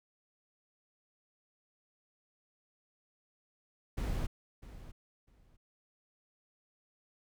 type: noise with echo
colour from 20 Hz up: brown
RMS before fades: -34 dBFS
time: 3.97-4.27 s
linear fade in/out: 10 ms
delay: 650 ms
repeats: 2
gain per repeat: -15 dB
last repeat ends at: 5.57 s
effects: none